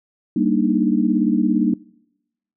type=chord; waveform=sine; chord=Eb major seventh; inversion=first; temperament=equal; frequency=196 / 233.1 / 293.7 / 311.1 Hz; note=G3 / Bb3 / D4 / Eb4; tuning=0 / 0 / 0 / 0 cents; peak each=-21 / -19 / -21 / -22 dBFS; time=0.36-1.74 s; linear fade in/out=5 ms; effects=noise-tail reverb RT60 0.9 s tail -24 dB re dry